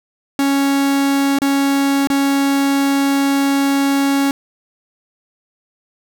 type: tone with dropouts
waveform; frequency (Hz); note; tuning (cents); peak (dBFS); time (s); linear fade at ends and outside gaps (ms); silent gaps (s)
45% pulse; 277.2; C#4; 0; -13; 0.39-4.31; 1; 1.387-1.418 / 2.072-2.101
effects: none